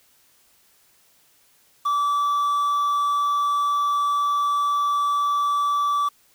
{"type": "tone with quantisation", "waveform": "triangle", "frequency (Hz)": 1157, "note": "D6", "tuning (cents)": -26, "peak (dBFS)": -17, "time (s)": [1.85, 6.09], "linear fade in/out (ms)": 10, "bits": 7, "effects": ["white hiss -59 dBFS RMS until 6.34 s"]}